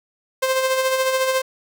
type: tone with tremolo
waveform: sawtooth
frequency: 523.3 Hz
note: C5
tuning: in tune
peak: -12 dBFS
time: 0.42-1.42 s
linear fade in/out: 10 ms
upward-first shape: sine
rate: 14 Hz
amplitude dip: 45%
effects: none